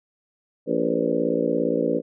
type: harmonic tone with a mistuned harmonic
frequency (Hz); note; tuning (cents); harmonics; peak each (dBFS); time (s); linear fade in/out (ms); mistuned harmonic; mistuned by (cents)
57.4; A#1; -26; 3 / 4 / 5 / 6 / 7 / 8 / 9 / 10; -32 / -29 / -26 / -30 / -28 / -26 / -27 / -32; 0.66-2.02; 50; 8; +64
effects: none